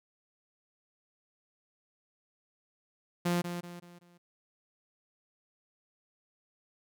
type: tone with echo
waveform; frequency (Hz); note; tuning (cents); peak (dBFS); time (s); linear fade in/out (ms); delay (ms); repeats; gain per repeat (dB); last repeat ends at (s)
sawtooth; 174.61; F3; 0; -23; 3.25-3.42; 10; 190; 4; -8; 4.18
effects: none